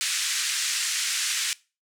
white band-pass noise, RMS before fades -27 dBFS, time 0.01-1.53 s, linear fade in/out 0 ms, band 1600 to 8400 Hz, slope 24 dB/octave, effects noise-tail reverb RT60 0.3 s tail -21 dB re dry

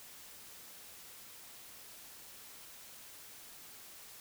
silence, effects white hiss -53 dBFS RMS until 4.2 s

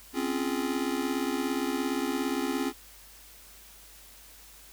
square chord, Db major seventh, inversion third, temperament just, 259.9 / 277.2 / 346.5 / 415.8 Hz, C4 / Db4 / F4 / Ab4, -11 / 0 / -14 / +2 cents, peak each -33 / -33 / -35 / -37 dBFS, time 0.13-2.73 s, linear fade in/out 50 ms, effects added 50 Hz sine -57 dBFS peak until 4.72 s + white hiss -52 dBFS RMS until 4.72 s

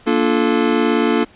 square chord, Bb major seventh, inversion none, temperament just, 233.1 / 291.4 / 349.6 / 437 Hz, Bb3 / D4 / F4 / A4, 0 / -13 / +2 / -12 cents, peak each -19 / -20 / -21 / -20 dBFS, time 0.06-1.25 s, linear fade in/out 20 ms, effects pink hiss -47 dBFS RMS until 1.35 s + resampled to 8000 Hz

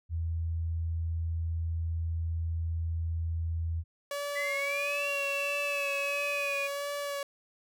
sine tone, 82.5 Hz, E2, 2 cents sharp, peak -29 dBFS, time 0.09-3.84 s, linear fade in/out 50 ms
sawtooth tone with vibrato, 568 Hz, C#5, 42 cents sharp, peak -29 dBFS, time 4.11-7.23 s, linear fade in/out 2 ms, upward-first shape sine, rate 1.5 Hz, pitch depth 21 cents each way
sine exponential two-way sweep, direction up then down, 1975.5 to 2756 to 2441 Hz, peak -31 dBFS, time 4.35-6.68 s, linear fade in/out 20 ms, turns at 5.09 s
effects none

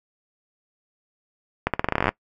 accelerating click train, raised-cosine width 0.5 ms, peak -5 dBFS, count 15, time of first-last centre 1.67-2.091 s, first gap 67 ms, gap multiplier 0.86, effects noise-tail reverb RT60 0.1 s tail -21 dB re dry

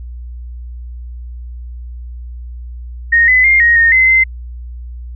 sine tone with pitch steps, 1859 / 2015 / 2114 / 1876 / 1843 / 2055 / 2070 Hz, A#6 / B6 / C7 / A#6 / A#6 / C7 / C7, -5 / +34 / +17 / +11 / -20 / -32 / -19 cents, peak -6 dBFS, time 3.12-4.24 s, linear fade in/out 10 ms, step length 160 ms, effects added 60 Hz sine -25 dBFS peak until 5.15 s

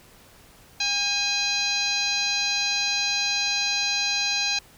harmonic tone with a mistuned harmonic, 810 Hz, G#5, 43 cents flat, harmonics 1 / 2 / 3 / 4 / 5 / 6 / 7 / 8, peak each -35 / -35 / -27 / -37 / -26 / -31 / -36 / -32 dBFS, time 0.8-4.59 s, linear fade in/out 5 ms, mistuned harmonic 3, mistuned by +50 cents, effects pink hiss -52 dBFS RMS until 4.77 s

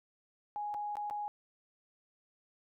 sine tone with dropouts, 830.6 Hz, G#5, in tune, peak -35 dBFS, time 0.56-1.28 s, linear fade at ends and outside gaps 0 ms, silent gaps 0.741-0.746 / 0.955-0.969 / 1.099-1.109 s, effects none

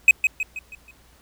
triangle tone with echo, 2530 Hz, D#7, 28 cents sharp, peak -6 dBFS, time 0.08-0.11 s, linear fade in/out 2 ms, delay 160 ms, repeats 5, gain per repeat -7 dB, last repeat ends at 0.91 s, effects added 60 Hz sine -56 dBFS peak until 1.21 s + pink hiss -56 dBFS RMS until 1.21 s

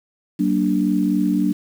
sine chord, Gb augmented, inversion none, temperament equal with one note detuned, 189.43 / 233.1 / 293.7 Hz, Gb3 / Bb3 / D4, +41 / 0 / 0 cents, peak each -20 / -22 / -19 dBFS, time 0.39-1.53 s, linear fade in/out 10 ms, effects 7-bit

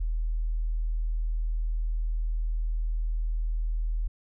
sine tone, 40 Hz, D#1, 49 cents sharp, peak -25 dBFS, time 0-4.08 s, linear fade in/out 10 ms, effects none

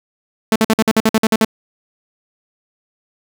sawtooth tone bursts, 220.5 Hz, A3, 4 cents sharp, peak -6 dBFS, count 11, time 0.52-1.448 s, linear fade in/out 2 ms, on 38 ms, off 51 ms, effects 7-bit

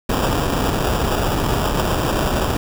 pink noise with sample-and-hold, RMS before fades -19 dBFS, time 0.09-2.57 s, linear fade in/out 5 ms, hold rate 2100 Hz, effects none

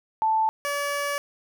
sine / 15% pulse tone pair in turn, 880 / 572.5 Hz, A5 / D5, 0 / -44 cents, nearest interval perfect fifth, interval 744 cents, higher first, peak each -19 dBFS, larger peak neither, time 0.22-0.49 / 0.65-1.18 s, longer second, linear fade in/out 0 ms, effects none

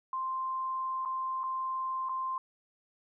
sine tone with dropouts, 1046.5 Hz, C6, in tune, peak -31 dBFS, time 0.13-2.38 s, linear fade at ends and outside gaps 2 ms, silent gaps 1.051-1.057 / 1.434-1.438 / 2.088-2.093 s, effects none

